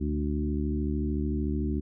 harmonic tone with a mistuned harmonic, 73.5 Hz, D2, 2 cents sharp, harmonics 1 / 2 / 3 / 4 / 5, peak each -29 / -36 / -32 / -33 / -37 dBFS, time 0-1.81 s, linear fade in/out 20 ms, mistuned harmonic 2, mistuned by +39 cents, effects none

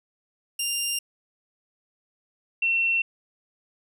15% pulse / sine tone pair in turn, 2794 / 2710 Hz, F7 / E7, 0 / +47 cents, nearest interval minor second, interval 53 cents, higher first, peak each -18 / -20 dBFS, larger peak first, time 0.59-0.99 / 2.62-3.02 s, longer neither, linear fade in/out 5 ms, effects none

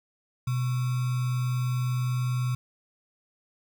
sine tone with sample-and-hold, 125.4 Hz, B2, 27 cents sharp, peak -24 dBFS, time 0.47-2.55 s, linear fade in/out 5 ms, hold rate 1225 Hz, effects none

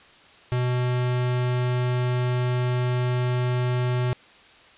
square tone, 124.4 Hz, B2, 13 cents sharp, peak -22 dBFS, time 0.52-4.13 s, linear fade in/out 0 ms, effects white hiss -51 dBFS RMS until 4.77 s + resampled to 8000 Hz

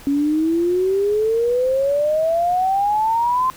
sine exponential sweep, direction up, 277.2 to 1046.5 Hz, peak -15 dBFS, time 0.07-3.5 s, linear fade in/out 0 ms, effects pink hiss -42 dBFS RMS until 3.56 s

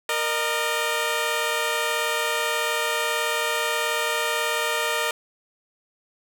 10% pulse tone pair together, 466.2 / 608.8 Hz, A#4 / D#5, 0 / -38 cents, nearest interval perfect fourth, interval 462 cents, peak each -17 dBFS, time 0.09-5.11 s, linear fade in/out 2 ms, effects none

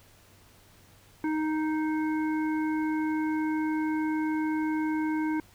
harmonic tone, 311.1 Hz, D#4, in tune, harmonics 1 / 3 / 5 / 7, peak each -26 / -36 / -40 / -43 dBFS, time 1.24-5.4 s, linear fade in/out 2 ms, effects added 97 Hz sine -61 dBFS peak until 5.54 s + pink hiss -58 dBFS RMS until 5.54 s

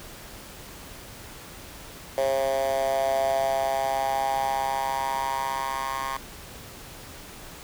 10% pulse tone with high-pass filter sweep, 134.8 Hz, C#3, 48 cents flat, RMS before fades -26 dBFS, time 2.18-6.17 s, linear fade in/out 0 ms, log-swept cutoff 560 to 1100 Hz, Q 6.2, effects pink hiss -43 dBFS RMS until 7.63 s

